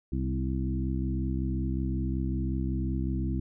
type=harmonic tone with a mistuned harmonic; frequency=65.4 Hz; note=C2; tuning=in tune; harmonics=1 / 2 / 3 / 4 / 5; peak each=-30 / -33 / -35 / -36 / -37 dBFS; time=0.12-3.4 s; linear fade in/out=5 ms; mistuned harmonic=4; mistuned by=-16 cents; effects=none